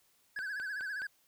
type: tone with vibrato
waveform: triangle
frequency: 1600 Hz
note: G6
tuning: 35 cents sharp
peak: -34 dBFS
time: 0.36-1.07 s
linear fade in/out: 5 ms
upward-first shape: sine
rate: 15 Hz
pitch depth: 110 cents each way
type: click train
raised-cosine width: 0.3 ms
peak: -32 dBFS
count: 4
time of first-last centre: 0.39-1.019 s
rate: 4.77 Hz
effects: white hiss -70 dBFS RMS until 1.27 s